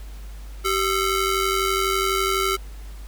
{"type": "ring-modulated tone", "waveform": "sawtooth", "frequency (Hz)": 864, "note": "A5", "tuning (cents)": -32, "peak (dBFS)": -13, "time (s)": [0.64, 2.57], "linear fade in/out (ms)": 20, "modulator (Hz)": 478, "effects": ["added 50 Hz sine -34 dBFS peak until 3.07 s", "pink hiss -49 dBFS RMS until 3.07 s"]}